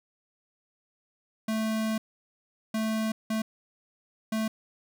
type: tone bursts at uneven times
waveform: square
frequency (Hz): 219.8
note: A3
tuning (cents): -2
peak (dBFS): -27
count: 4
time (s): 1.48-1.98 / 2.74-3.12 / 3.3-3.42 / 4.32-4.48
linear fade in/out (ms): 5
effects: none